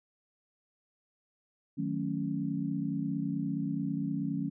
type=chord; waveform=sine; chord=D# half-diminished seventh; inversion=none; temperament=equal; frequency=155.56 / 185 / 220 / 277.2 Hz; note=D#3 / F#3 / A3 / C#4; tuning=0 / 0 / 0 / 0 cents; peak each=-36 / -36 / -37 / -34 dBFS; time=1.77-4.5 s; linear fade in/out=20 ms; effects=none